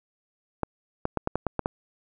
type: clicks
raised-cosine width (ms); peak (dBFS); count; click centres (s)
1; -11; 8; 0.633 / 1.054 / 1.173 / 1.274 / 1.356 / 1.467 / 1.593 / 1.659
effects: none